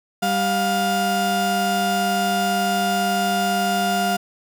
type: tone pair together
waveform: 35% pulse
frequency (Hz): 196 / 706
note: G3 / F5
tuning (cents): 0 / +19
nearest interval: octave + minor seventh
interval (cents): 2219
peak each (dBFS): -22 / -18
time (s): 0.22-4.17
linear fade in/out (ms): 10
effects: none